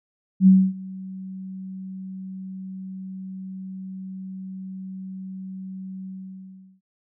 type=tone with ADSR envelope; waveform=sine; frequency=189.1 Hz; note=F#3; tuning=38 cents sharp; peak=-8 dBFS; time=0.4-6.81 s; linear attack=69 ms; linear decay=260 ms; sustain=-24 dB; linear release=750 ms; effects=none